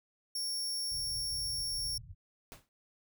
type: tone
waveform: sawtooth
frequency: 5490 Hz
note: F8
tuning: 31 cents flat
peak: -31 dBFS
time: 0.35-1.98 s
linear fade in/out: 5 ms
type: low-pass noise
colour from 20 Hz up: pink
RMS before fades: -48 dBFS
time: 0.91-2.15 s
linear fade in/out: 20 ms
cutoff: 140 Hz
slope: 48 dB/octave
type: noise with exponential decay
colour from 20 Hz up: pink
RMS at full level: -46 dBFS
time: 2.52-2.69 s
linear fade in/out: 0 ms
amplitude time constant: 36 ms
effects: none